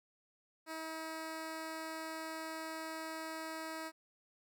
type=tone; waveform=10% pulse; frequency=320 Hz; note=D#4; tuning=49 cents sharp; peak=-33 dBFS; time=0.66-3.92 s; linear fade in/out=50 ms; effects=none